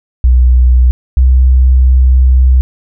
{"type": "tone pair in turn", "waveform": "sine", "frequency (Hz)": [62.1, 63.99], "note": ["B1", "C2"], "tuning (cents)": [10, -38], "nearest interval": "minor second", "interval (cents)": 52, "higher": "second", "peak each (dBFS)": -3, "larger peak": "neither", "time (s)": [[0.24, 0.91], [1.17, 2.61]], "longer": "second", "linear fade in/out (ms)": 0, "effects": []}